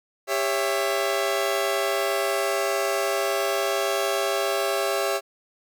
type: chord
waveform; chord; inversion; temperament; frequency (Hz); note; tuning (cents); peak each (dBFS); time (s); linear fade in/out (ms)
sawtooth; C# diminished; second; just; 399.1 / 554.4 / 665.2; G4 / C#5 / E5; +31 / 0 / +16; -23; 0.27-5.21; 50
effects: none